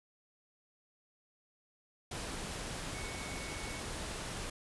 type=tone in noise; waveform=sine; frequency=2217 Hz; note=C#7; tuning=in tune; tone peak=-48 dBFS; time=2.94-3.8 s; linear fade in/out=5 ms; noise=pink; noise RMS=-41 dBFS; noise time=2.11-4.5 s; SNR=-10 dB; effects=resampled to 24000 Hz